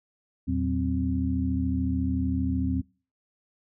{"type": "tone cluster", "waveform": "sine", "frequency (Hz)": [81.6, 115.1, 186.9, 261.3], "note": ["E2", "A#2", "F#3", "C4"], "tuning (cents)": [-17, -22, 18, -2], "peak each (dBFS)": [-28, -35, -31, -27], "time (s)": [0.47, 2.82], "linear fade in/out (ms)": 20, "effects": ["noise-tail reverb RT60 0.4 s tail -26 dB re dry"]}